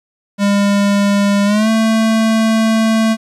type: tone with pitch glide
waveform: square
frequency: 201.5 to 222.3 Hz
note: G3 to A3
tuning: +48 to +18 cents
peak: -11 dBFS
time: 0.38-3.17 s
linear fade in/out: 50 ms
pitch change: +170 cents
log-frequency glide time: 1.45-1.69 s
effects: low-pass 9000 Hz 12 dB/octave + 8-bit